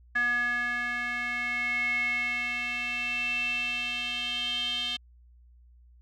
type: tone with band-pass filter sweep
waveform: square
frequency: 241.9 Hz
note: B3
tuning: 36 cents flat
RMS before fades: -30 dBFS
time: 0.15-4.97 s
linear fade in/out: 10 ms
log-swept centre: 1700 to 3300 Hz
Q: 9.5
effects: added 60 Hz sine -53 dBFS peak until 6.01 s